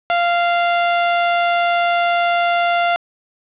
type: tone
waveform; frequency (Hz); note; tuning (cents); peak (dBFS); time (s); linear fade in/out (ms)
sawtooth; 694; F5; -11; -10; 0.1-2.96; 0
effects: resampled to 8000 Hz + 7-bit